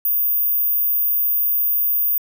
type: tone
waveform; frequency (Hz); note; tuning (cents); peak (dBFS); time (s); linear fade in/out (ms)
sine; 14917; A#9; 0; -14; 0.05-2.18; 2
effects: tanh soft clip ceiling -13 dBFS